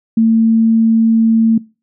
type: tone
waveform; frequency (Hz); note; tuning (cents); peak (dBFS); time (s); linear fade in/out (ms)
sine; 225.2; A3; +40; -7; 0.17-1.58; 5
effects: noise-tail reverb RT60 0.3 s tail -22 dB re dry